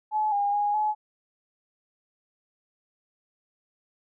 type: tone with pitch steps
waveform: sine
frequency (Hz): 856 / 811 / 824 / 851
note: A5 / G#5 / G#5 / G#5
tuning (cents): -48 / -41 / -14 / +42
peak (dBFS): -22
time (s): 0.11-0.95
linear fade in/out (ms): 50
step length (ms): 210
effects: none